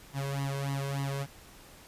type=tone with flanger; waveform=sawtooth; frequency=138.59 Hz; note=C#3; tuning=in tune; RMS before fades=-33 dBFS; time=0.13-1.27 s; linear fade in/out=50 ms; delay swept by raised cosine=0.99 to 1.95 ms; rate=3.4 Hz; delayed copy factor=+0.9; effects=pink hiss -53 dBFS RMS until 1.87 s + resampled to 32000 Hz